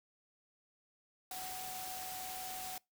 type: tone in noise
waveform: sine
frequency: 746 Hz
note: F#5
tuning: 14 cents sharp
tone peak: -45 dBFS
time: 1.31-2.78 s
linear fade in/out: 2 ms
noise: white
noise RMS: -45 dBFS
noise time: 1.31-2.78 s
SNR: -3 dB
effects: noise-tail reverb RT60 0.2 s tail -24 dB re dry